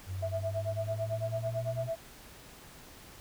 sine linear sweep, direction up, 92.5 to 122.2 Hz, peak -34 dBFS, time 0.06-1.91 s, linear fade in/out 50 ms
sine tone with tremolo, 659.3 Hz, E5, in tune, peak -29 dBFS, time 0.22-1.96 s, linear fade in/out 10 ms, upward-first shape sine, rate 9 Hz, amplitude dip 100%
effects tanh soft clip ceiling -21 dBFS + pink hiss -52 dBFS RMS until 3.2 s

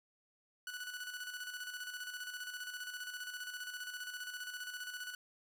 sawtooth tone with tremolo, 1480 Hz, F#6, in tune, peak -37 dBFS, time 0.67-5.15 s, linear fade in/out 2 ms, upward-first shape square, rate 15 Hz, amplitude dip 50%, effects none

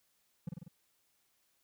triangle tone with echo, 168.1 Hz, E3, 34 cents sharp, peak -32 dBFS, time 0.47-0.49 s, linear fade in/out 5 ms, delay 48 ms, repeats 4, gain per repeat -3 dB, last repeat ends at 0.682 s, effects white hiss -75 dBFS RMS until 1.63 s

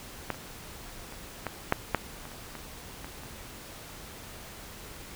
clicks, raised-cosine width 0.5 ms, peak -14 / -28 / -28 / -16 / -7 / -8 / -27 / -30 / -24 / -25 / -30 dBFS, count 11, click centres 0.303 / 0.345 / 1.124 / 1.467 / 1.724 / 1.947 / 2.254 / 2.317 / 2.553 / 3.045 / 3.235 s, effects pink hiss -45 dBFS RMS until 5.15 s

